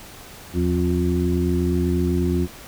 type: harmonic tone with a mistuned harmonic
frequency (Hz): 88.2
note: F2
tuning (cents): +18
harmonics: 1 / 2 / 3 / 4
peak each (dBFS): -22 / -23 / -25 / -24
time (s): 0.53-2.48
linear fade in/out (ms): 50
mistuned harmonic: 1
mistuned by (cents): -150
effects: pink hiss -41 dBFS RMS until 2.67 s